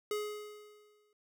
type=tone with exponential decay; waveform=square; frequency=420 Hz; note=G#4; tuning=19 cents sharp; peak=-32 dBFS; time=0.11-1.13 s; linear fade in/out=2 ms; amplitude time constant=220 ms; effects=none